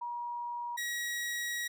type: tone pair in turn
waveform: sine / sawtooth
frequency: 956 / 1908.5 Hz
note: A#5 / A#6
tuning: +43 / +40 cents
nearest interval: octave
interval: 1197 cents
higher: second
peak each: -35 / -30 dBFS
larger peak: second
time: 0.01-0.77 / 0.77-1.68 s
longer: second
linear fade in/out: 10 ms
effects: none